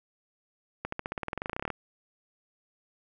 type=accelerating click train; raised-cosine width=0.5 ms; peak=-17 dBFS; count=20; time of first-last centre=0.85-1.703 s; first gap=74 ms; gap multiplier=0.94; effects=none